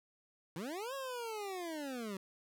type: linear two-way sweep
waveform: 25% pulse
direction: up then down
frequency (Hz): 148.6 to 554.4 to 185.8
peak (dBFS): -36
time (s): 0.56-2.17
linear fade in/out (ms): 2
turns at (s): 0.94
effects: none